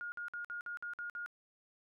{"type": "tone bursts", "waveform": "sine", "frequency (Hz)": 1426, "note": "F6", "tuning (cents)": 36, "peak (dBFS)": -39, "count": 8, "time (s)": [0.01, 1.261], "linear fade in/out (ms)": 0, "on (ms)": 110, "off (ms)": 53, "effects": []}